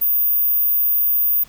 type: tone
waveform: sine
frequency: 14917 Hz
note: A#9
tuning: in tune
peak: -14 dBFS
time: 0.01-1.44 s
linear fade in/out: 10 ms
effects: pink hiss -48 dBFS RMS until 1.48 s